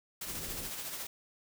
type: noise with tremolo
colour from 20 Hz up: white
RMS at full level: -39 dBFS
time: 0.21-1.07 s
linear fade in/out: 5 ms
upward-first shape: sine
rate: 14 Hz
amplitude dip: 40%
type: band-stop noise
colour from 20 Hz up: pink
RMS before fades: -45 dBFS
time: 0.25-0.71 s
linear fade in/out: 50 ms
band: 600 to 4800 Hz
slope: 48 dB/octave
effects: none